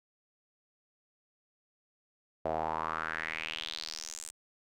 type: tone with band-pass filter sweep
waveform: sawtooth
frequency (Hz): 79.7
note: D#2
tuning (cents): +42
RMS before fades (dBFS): -37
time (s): 2.45-4.31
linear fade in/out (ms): 5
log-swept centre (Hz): 620 to 8600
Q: 4.3
effects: none